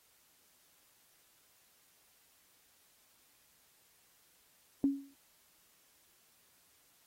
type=tone with exponential decay; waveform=sine; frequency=277.2 Hz; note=C#4; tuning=in tune; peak=-23 dBFS; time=4.84-5.14 s; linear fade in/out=1 ms; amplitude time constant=64 ms; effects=white hiss -68 dBFS RMS until 7.06 s + AAC 48 kbps